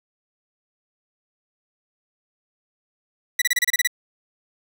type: tone bursts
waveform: sawtooth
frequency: 1957 Hz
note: B6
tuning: 16 cents flat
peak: -13 dBFS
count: 9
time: 3.39-3.874 s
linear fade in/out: 5 ms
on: 28 ms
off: 29 ms
effects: none